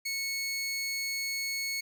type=tone; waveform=20% pulse; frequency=2200 Hz; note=C#7; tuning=14 cents flat; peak=-26 dBFS; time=0.05-1.81 s; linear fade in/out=10 ms; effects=none